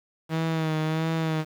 sawtooth tone with vibrato, 159.3 Hz, D#3, 41 cents sharp, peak -20 dBFS, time 0.29-1.45 s, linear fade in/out 50 ms, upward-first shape sine, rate 1.5 Hz, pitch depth 37 cents each way, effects low-pass 4000 Hz 12 dB/octave + 8-bit

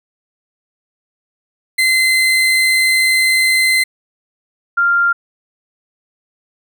35% pulse / sine tone pair in turn, 2061 / 1393.1 Hz, C7 / F6, -27 / -5 cents, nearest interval perfect fifth, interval 678 cents, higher first, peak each -9 / -10 dBFS, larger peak first, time 1.78-3.84 / 4.77-5.13 s, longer first, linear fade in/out 10 ms, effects none

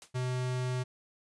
white noise with exponential decay, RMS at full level -44 dBFS, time 0.02-0.14 s, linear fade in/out 1 ms, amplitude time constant 25 ms
square tone, 126.6 Hz, B2, 43 cents sharp, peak -31 dBFS, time 0.14-0.84 s, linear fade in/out 20 ms
effects resampled to 22050 Hz

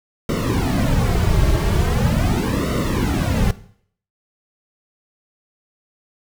brown noise with flanger, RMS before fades -18 dBFS, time 0.29-3.51 s, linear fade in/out 2 ms, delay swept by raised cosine 1.2 to 4.1 ms, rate 0.41 Hz, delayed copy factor -1, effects noise-tail reverb RT60 0.6 s tail -17 dB re dry

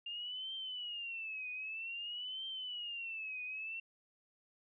sine tone with vibrato, 2794 Hz, F7, in tune, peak -40 dBFS, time 0.06-3.8 s, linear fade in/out 5 ms, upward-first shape triangle, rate 0.52 Hz, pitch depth 210 cents each way, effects none

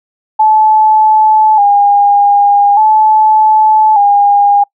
sine tone with vibrato, 838 Hz, G#5, 15 cents sharp, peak -4 dBFS, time 0.39-4.64 s, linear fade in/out 10 ms, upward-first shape square, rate 0.42 Hz, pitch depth 55 cents each way, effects noise-tail reverb RT60 0.1 s tail -25 dB re dry

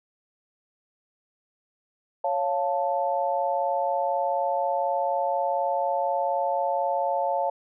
sine chord, Db augmented, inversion none, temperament equal, 554.4 / 698.5 / 880 Hz, Db5 / F5 / A5, 0 / 0 / 0 cents, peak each -27 dBFS, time 2.24-7.5 s, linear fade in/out 5 ms, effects none

